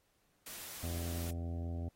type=noise; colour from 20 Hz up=white; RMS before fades=-47 dBFS; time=0.46-1.31 s; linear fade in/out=5 ms
type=harmonic tone; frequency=84.8 Hz; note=E2; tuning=50 cents sharp; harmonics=1 / 2 / 3 / 4 / 5 / 6 / 7 / 8 / 9; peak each=-37 / -48 / -46 / -53 / -56 / -60 / -54 / -58 / -59 dBFS; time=0.83-1.89 s; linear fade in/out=5 ms
effects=pink hiss -75 dBFS RMS until 1.95 s + AAC 48 kbps